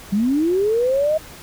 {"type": "linear sweep", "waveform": "sine", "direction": "up", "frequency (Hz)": [189, 637], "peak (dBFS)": -15, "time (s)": [0.12, 1.18], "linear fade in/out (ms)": 10, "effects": ["pink hiss -40 dBFS RMS until 1.42 s"]}